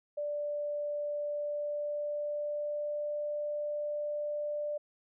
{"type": "tone with pitch glide", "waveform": "sine", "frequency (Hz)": [587.3, 591.7], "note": ["D5", "D5"], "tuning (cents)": [0, 13], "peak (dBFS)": -32, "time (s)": [0.17, 4.78], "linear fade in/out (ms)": 10, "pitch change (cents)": 13, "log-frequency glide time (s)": [1.26, 3.14], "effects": []}